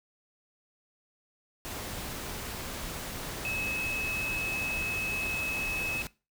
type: tone in noise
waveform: sine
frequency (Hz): 2579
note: E7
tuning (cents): -39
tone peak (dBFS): -31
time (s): 3.45-6.02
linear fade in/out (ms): 0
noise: pink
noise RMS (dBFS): -38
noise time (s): 1.65-6.07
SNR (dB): +4
effects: noise-tail reverb RT60 0.3 s tail -21 dB re dry